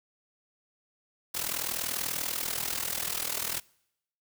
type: noise with amplitude modulation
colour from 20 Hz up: white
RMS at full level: -29 dBFS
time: 1.34-3.6 s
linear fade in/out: 10 ms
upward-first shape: sine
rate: 40.4 Hz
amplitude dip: 80%
effects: noise-tail reverb RT60 0.8 s tail -25 dB re dry